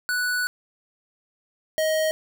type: tone pair in turn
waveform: square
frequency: 1480 / 628.8 Hz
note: F#6 / D#5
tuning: 0 / +18 cents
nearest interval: octave + minor third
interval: 1482 cents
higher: first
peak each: -23 / -21 dBFS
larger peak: second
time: 0.09-0.47 / 1.78-2.11 s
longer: first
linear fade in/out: 0 ms
effects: none